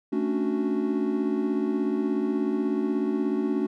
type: chord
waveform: triangle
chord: D major seventh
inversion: second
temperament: equal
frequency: 220 / 277.2 / 293.7 / 370 Hz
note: A3 / C#4 / D4 / F#4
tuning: 0 / 0 / 0 / 0 cents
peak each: -27 dBFS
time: 0.12-3.67 s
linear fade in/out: 10 ms
effects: none